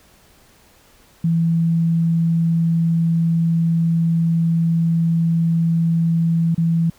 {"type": "tone with dropouts", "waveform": "sine", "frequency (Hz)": 165.9, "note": "E3", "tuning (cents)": 11, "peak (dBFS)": -14, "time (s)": [1.24, 6.9], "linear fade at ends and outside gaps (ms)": 5, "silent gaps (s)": [6.547, 6.578], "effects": ["pink hiss -52 dBFS RMS until 6.98 s"]}